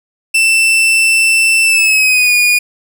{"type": "tone with pitch glide", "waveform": "40% pulse", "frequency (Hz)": [2668, 2447], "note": ["E7", "D#7"], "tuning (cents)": [20, -29], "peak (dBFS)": -7, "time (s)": [0.34, 2.59], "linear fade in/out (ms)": 10, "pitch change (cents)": -149, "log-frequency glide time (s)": [1.64, 2.34], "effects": []}